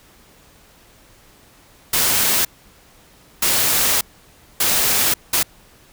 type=noise bursts at uneven times; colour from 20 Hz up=white; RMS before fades=-17 dBFS; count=4; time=1.93-2.45 / 3.42-4.01 / 4.6-5.14 / 5.33-5.43 s; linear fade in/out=5 ms; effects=pink hiss -50 dBFS RMS until 5.92 s